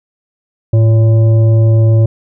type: tone with frequency modulation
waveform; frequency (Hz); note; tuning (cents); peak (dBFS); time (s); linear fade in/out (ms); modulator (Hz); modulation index
sine; 109.7; A2; -5; -5; 0.73-2.06; 5; 454; 0.33
effects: none